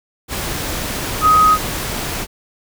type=tone in noise; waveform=sine; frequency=1257 Hz; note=D#6; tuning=17 cents sharp; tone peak=-8 dBFS; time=1.21-1.58 s; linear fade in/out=50 ms; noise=pink; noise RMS=-23 dBFS; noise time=0.28-2.27 s; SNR=+12 dB; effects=none